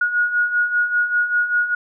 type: beating tone pair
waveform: sine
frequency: 1444 / 1449.1 Hz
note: F#6 / F#6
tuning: -43 / -37 cents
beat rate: 5.1 Hz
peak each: -23 / -17 dBFS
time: 0.01-1.75 s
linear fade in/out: 5 ms
effects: none